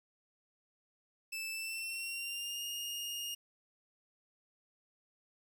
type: tone with pitch glide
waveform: sawtooth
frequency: 2637 to 2843 Hz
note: E7 to F7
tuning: 0 to +30 cents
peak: -35 dBFS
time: 1.32-3.35 s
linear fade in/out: 10 ms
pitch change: +130 cents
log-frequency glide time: 1.51-2.64 s
effects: 11-bit